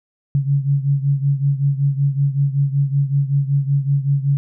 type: beating tone pair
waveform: sine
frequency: 138.59 / 143.89 Hz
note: C#3 / D3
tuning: 0 / -35 cents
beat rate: 5.3 Hz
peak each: -16 / -20 dBFS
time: 0.35-4.37 s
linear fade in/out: 0 ms
effects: none